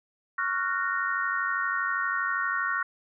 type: chord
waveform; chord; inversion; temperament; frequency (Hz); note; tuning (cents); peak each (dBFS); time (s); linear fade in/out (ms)
sine; Gb major seventh; second; just; 1110 / 1387.5 / 1480 / 1850; Db6 / F6 / Gb6 / Bb6; +2 / -12 / 0 / -14; -31; 0.38-2.83; 5
effects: none